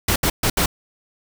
pink noise bursts at uneven times, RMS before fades -18 dBFS, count 4, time 0.08-0.16 / 0.23-0.3 / 0.43-0.5 / 0.57-0.66 s, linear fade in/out 5 ms, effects none

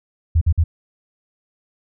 sine tone bursts, 82.1 Hz, E2, 6 cents flat, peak -11 dBFS, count 3, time 0.35-0.64 s, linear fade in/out 10 ms, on 64 ms, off 49 ms, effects none

